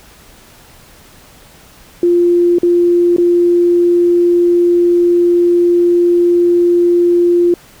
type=tone with dropouts; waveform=sine; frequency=348.5 Hz; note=F4; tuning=4 cents flat; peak=-7 dBFS; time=2.03-7.54 s; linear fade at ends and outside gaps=2 ms; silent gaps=2.585-2.631 / 3.164-3.182 s; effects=pink hiss -42 dBFS RMS until 7.8 s